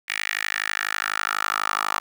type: tone with high-pass filter sweep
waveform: 10% pulse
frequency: 52.1 Hz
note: G#1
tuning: 6 cents sharp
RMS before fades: -26 dBFS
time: 0.08-2 s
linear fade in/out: 10 ms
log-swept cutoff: 2100 to 1100 Hz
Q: 3.8
effects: none